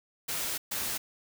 white noise bursts at uneven times, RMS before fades -33 dBFS, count 2, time 0.28-0.58 / 0.71-0.98 s, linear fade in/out 10 ms, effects none

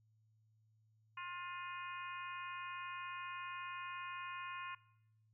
harmonic tone with a mistuned harmonic, 354.8 Hz, F4, 27 cents sharp, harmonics 3 / 4 / 5 / 6 / 7 / 8, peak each -46 / -52 / -54 / -56 / -51 / -57 dBFS, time 1.17-4.75 s, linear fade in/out 5 ms, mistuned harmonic 6, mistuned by -30 cents, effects noise-tail reverb RT60 0.8 s tail -21 dB re dry + added 109 Hz sine -70 dBFS peak until 5.33 s

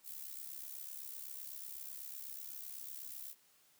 violet noise with amplitude modulation, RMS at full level -44 dBFS, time 0.03-3.35 s, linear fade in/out 50 ms, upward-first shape sine, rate 68 Hz, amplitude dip 75%, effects white hiss -69 dBFS RMS until 3.79 s + high-pass 100 Hz 12 dB/octave

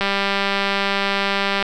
click train, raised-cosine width 0.3 ms, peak -4 dBFS, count 321, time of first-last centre 0.01-1.626 s, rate 198 Hz, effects none

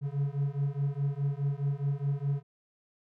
triangle beating tone pair, 138.7 / 143.5 Hz, C#3 / D3, +1 / -40 cents, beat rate 4.8 Hz, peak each -29 dBFS, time 0.01-2.43 s, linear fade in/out 50 ms, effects none

